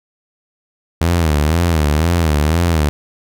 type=tone with vibrato; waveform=sawtooth; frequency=79.8 Hz; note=D#2; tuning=44 cents sharp; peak=-8 dBFS; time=1.01-2.89 s; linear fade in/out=0 ms; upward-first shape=sine; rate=2 Hz; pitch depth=150 cents each way; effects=none